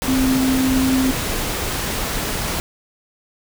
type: tone in noise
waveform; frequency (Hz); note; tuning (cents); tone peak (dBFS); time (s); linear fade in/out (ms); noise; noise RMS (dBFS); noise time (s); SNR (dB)
sine; 261.6; C4; 0; -15; 0.08-1.11; 0; pink; -23; 0.02-2.6; +5
effects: none